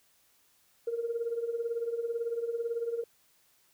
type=tone with tremolo; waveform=sine; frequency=466.2 Hz; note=A#4; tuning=in tune; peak=-26 dBFS; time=0.87-3.04 s; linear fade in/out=5 ms; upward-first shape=triangle; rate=18 Hz; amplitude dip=80%; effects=tanh soft clip ceiling -23 dBFS + white hiss -67 dBFS RMS until 3.73 s